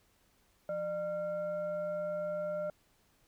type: tone with frequency modulation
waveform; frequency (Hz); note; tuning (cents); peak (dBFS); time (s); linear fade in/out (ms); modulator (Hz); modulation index
sine; 602; D5; +43; -33; 0.69-2.7; 2; 776; 0.42
effects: pink hiss -70 dBFS RMS until 3.27 s